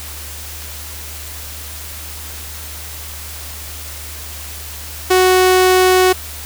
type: tone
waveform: sawtooth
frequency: 370 Hz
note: F#4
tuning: in tune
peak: -5 dBFS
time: 5.1-6.13 s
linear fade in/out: 10 ms
effects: added 75 Hz sine -32 dBFS peak until 6.45 s + white hiss -31 dBFS RMS until 6.45 s